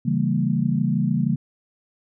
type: chord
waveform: sine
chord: C# diminished seventh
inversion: none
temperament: equal with one note detuned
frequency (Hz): 138.59 / 164.81 / 196 / 228.8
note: C#3 / E3 / G3 / Bb3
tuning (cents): 0 / 0 / 0 / -32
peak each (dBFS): -24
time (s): 0.05-1.36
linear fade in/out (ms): 10
effects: none